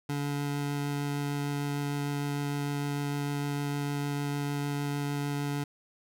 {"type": "tone with vibrato", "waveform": "25% pulse", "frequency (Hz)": 143.5, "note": "D3", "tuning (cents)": -40, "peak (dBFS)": -26, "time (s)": [0.09, 5.64], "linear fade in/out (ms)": 5, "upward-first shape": "triangle", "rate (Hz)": 6.6, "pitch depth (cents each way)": 8, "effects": []}